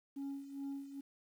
sine tone with tremolo, 277.2 Hz, C#4, in tune, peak -36 dBFS, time 0.16-1.01 s, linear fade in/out 10 ms, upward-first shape sine, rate 2.4 Hz, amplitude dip 75%, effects tanh soft clip ceiling -38 dBFS + 11-bit

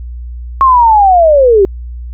sine linear sweep, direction down, 1091 to 373.4 Hz, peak -3 dBFS, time 0.61-1.65 s, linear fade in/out 0 ms, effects added 60 Hz sine -21 dBFS peak until 2.13 s

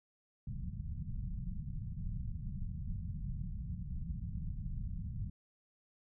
pink low-pass noise, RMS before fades -40 dBFS, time 0.47-5.3 s, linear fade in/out 5 ms, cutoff 190 Hz, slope 48 dB/octave, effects none

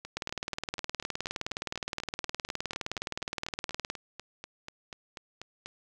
two click trains, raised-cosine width 0.2 ms, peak -23 / -15 dBFS, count 24 / 73, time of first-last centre 0.05-5.66 / 0.17-3.901 s, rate 4.1 / 19.3 Hz, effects none

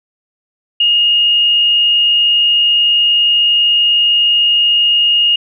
sine tone with frequency modulation, 2853 Hz, F7, 36 cents sharp, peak -8 dBFS, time 0.8-5.36 s, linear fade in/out 5 ms, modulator 69.8 Hz, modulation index 0.46, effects none

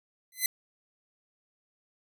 5% pulse tone with exponential growth, 2032 Hz, B6, 49 cents sharp, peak -11 dBFS, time 0.32-0.46 s, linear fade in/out 2 ms, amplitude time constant 29 ms, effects none

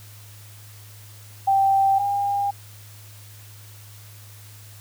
sine tone pair in turn, 782 / 804.4 Hz, G5 / G5, -4 / +44 cents, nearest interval unison, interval 48 cents, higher second, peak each -15 / -20 dBFS, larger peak first, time 1.47-1.99 / 1.99-2.51 s, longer neither, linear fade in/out 10 ms, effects added 104 Hz sine -43 dBFS peak until 4.8 s + white hiss -48 dBFS RMS until 4.8 s

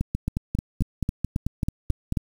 two click trains, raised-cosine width 5 ms, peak -11 / -12 dBFS, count 9 / 10, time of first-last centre 0.01-2.172 / 0.15-2.124 s, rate 3.7 / 4.56 Hz, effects 7-bit

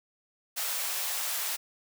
white high-pass noise, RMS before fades -32 dBFS, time 0.56-1.57 s, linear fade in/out 20 ms, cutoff 570 Hz, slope 24 dB/octave, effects none

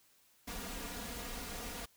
pink noise with comb filter, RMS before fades -43 dBFS, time 0.47-1.86 s, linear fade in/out 10 ms, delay 4.2 ms, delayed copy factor +0.8, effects white hiss -68 dBFS RMS until 1.96 s

